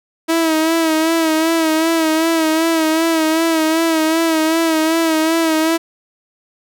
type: tone with vibrato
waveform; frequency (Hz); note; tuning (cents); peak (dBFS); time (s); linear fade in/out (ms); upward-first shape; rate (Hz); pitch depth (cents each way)
sawtooth; 322.5; E4; -38; -9; 0.28-5.78; 20; sine; 2.6; 47
effects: none